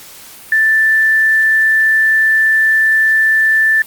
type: tone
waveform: sine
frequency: 1765 Hz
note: A6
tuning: 5 cents sharp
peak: -8 dBFS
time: 0.52-3.82 s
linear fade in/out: 2 ms
effects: white hiss -36 dBFS RMS until 3.86 s + Opus 48 kbps